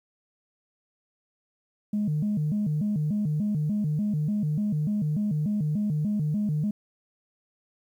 sine tone with vibrato, 177.7 Hz, F3, 30 cents sharp, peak -22 dBFS, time 1.93-6.71 s, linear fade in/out 5 ms, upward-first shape square, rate 3.4 Hz, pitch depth 280 cents each way, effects tanh soft clip ceiling -20 dBFS + 10-bit

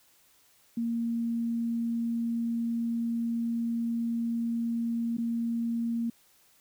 sine tone with dropouts, 232.3 Hz, A#3, 6 cents flat, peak -27 dBFS, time 0.77-6.1 s, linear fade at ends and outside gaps 5 ms, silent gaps 5.17-5.182 s, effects white hiss -63 dBFS RMS until 6.6 s

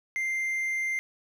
triangle tone, 2093 Hz, C7, in tune, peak -25 dBFS, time 0.16-0.99 s, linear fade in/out 0 ms, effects none

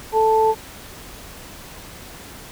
sine tone pair together, 440 / 880 Hz, A4 / A5, 0 / 0 cents, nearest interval octave, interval 1200 cents, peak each -16 dBFS, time 0.12-0.55 s, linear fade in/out 50 ms, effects pink hiss -39 dBFS RMS until 2.51 s

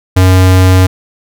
square tone, 92.8 Hz, F#2, 6 cents sharp, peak -4 dBFS, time 0.16-0.87 s, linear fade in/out 10 ms, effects none

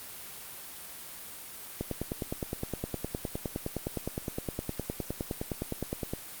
click train, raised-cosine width 2 ms, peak -18 dBFS, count 43, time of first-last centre 1.81-6.135 s, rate 9.71 Hz, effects white hiss -44 dBFS RMS until 6.4 s + Opus 32 kbps

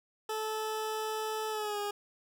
20% pulse tone with pitch glide, 435.2 to 410.8 Hz, A4 to G#4, -19 to -19 cents, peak -28 dBFS, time 0.29-1.91 s, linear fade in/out 5 ms, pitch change -100 cents, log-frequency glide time 1.5-1.79 s, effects none

